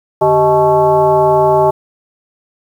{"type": "tone with frequency modulation", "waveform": "sine", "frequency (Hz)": 627, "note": "D#5", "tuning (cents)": 13, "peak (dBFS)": -7, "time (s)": [0.21, 1.71], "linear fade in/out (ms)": 10, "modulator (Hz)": 239, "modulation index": 1.4, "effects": ["7-bit"]}